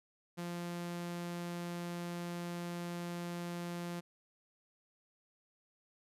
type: tone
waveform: sawtooth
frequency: 173.5 Hz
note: F3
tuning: 11 cents flat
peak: -35 dBFS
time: 0.37-4.01 s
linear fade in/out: 20 ms
effects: resampled to 32000 Hz